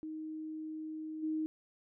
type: tone with level steps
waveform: sine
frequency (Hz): 312.9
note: D#4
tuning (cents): +10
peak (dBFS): -39 / -32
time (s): 0.03-1.46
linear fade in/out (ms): 0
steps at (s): 1.22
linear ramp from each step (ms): 20
effects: none